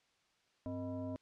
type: tone with frequency modulation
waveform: sine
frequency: 261.6 Hz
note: C4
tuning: in tune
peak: -38 dBFS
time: 0.66-1.16 s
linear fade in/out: 0 ms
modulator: 361 Hz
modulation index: 1.1
effects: white hiss -74 dBFS RMS until 1.21 s + low-pass 5000 Hz 12 dB/octave